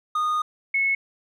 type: tone pair in turn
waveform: triangle / sine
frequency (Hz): 1231 / 2193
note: D#6 / C#7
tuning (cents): -19 / -19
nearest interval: minor seventh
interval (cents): 1000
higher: second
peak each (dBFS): -19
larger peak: neither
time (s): 0.15-0.42 / 0.74-0.95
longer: first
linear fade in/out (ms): 5
effects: none